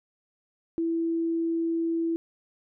sine tone, 331.2 Hz, E4, 8 cents sharp, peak -24 dBFS, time 0.78-2.16 s, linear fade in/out 0 ms, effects none

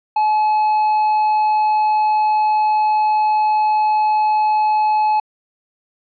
triangle tone, 855 Hz, A5, 50 cents flat, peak -11 dBFS, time 0.16-5.2 s, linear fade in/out 5 ms, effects resampled to 11025 Hz

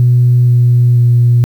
sine tone with pitch steps, 122.6 / 121.4 / 120.22 Hz, B2 / B2 / B2, -12 / -29 / -46 cents, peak -4 dBFS, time 0-1.44 s, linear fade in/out 0 ms, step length 480 ms, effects tanh soft clip ceiling -1 dBFS + 7-bit

